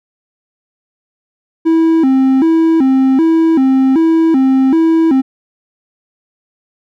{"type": "tone with vibrato", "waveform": "triangle", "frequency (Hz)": 293.7, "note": "D4", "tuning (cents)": 0, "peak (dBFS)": -5, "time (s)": [1.65, 5.22], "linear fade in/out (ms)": 20, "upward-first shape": "square", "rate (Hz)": 1.3, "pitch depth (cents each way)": 180, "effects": []}